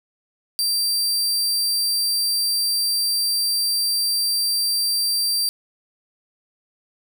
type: tone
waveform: sawtooth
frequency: 4700 Hz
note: D8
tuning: 1 cent sharp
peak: -16 dBFS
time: 0.59-5.49 s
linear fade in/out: 0 ms
effects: none